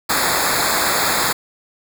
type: noise with comb filter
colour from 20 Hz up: pink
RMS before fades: -18 dBFS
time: 0.09-1.33 s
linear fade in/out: 10 ms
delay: 0.34 ms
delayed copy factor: -0.95
effects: none